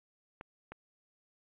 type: clicks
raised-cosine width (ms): 0.5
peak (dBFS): -29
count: 2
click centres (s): 0.411 / 0.72
effects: resampled to 8000 Hz